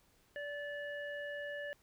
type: harmonic tone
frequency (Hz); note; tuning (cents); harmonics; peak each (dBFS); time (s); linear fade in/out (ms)
580; D5; -22; 1 / 3 / 5; -42 / -43 / -55; 0.36-1.73; 0
effects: pink hiss -70 dBFS RMS until 1.82 s